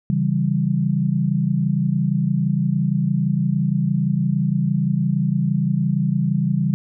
sine chord, C# diminished, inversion none, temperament equal, 138.59 / 164.81 / 196 Hz, C#3 / E3 / G3, 0 / 0 / 0 cents, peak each -21 dBFS, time 0.1-6.74 s, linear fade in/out 0 ms, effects none

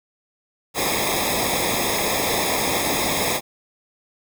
pink noise with comb filter, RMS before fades -22 dBFS, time 0.74-3.41 s, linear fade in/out 50 ms, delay 0.68 ms, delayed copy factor -0.9, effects none

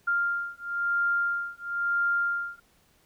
sine beating tone pair, 1396.9 / 1397.9 Hz, F6 / F6, 0 / +1 cents, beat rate 1 Hz, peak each -28 dBFS, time 0.07-2.6 s, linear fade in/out 10 ms, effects pink hiss -64 dBFS RMS until 3.05 s

